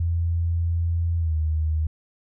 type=tone with pitch glide; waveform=sine; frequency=84.4 to 78.29 Hz; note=E2 to D#2; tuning=+41 to +11 cents; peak=-20 dBFS; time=0-1.87 s; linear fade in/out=5 ms; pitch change=-130 cents; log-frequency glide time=1.18-1.35 s; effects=none